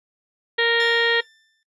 harmonic tone, 465.8 Hz, A#4, 1 cent flat, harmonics 1 / 2 / 3 / 4 / 5 / 6 / 7 / 8 / 9, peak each -21 / -30 / -31 / -21 / -33 / -32 / -26 / -29 / -32 dBFS, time 0.58-1.21 s, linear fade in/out 10 ms
20% pulse tone with exponential decay, 1777 Hz, A6, 17 cents sharp, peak -24 dBFS, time 0.8-1.63 s, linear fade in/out 1 ms, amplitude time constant 180 ms
effects noise-tail reverb RT60 0.1 s tail -17 dB re dry + resampled to 24000 Hz

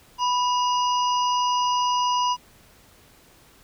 harmonic tone with a mistuned harmonic, 987.8 Hz, B5, in tune, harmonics 1 / 3 / 5 / 6, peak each -20 / -30 / -34 / -36 dBFS, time 0.18-2.37 s, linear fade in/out 50 ms, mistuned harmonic 3, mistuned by -65 cents, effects pink hiss -54 dBFS RMS until 3.63 s

